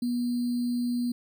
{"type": "tone with sample-and-hold", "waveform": "sine", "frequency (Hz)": 242.7, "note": "B3", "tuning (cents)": -30, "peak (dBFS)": -25, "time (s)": [0.02, 1.12], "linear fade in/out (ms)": 5, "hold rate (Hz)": 4410, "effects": []}